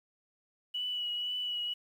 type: tone with vibrato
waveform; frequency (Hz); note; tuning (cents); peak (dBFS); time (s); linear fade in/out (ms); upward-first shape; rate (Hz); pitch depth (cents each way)
sine; 2943; F#7; -10; -32; 0.74-1.74; 10; triangle; 2; 25
effects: 10-bit